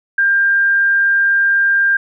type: tone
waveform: sine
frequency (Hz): 1596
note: G6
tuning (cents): +31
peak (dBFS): -10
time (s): 0.18-1.97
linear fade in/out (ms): 5
effects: none